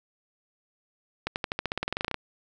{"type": "accelerating click train", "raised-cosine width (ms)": 0.3, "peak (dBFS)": -12, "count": 17, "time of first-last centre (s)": [1.27, 2.143], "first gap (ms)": 89, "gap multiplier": 0.93, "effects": []}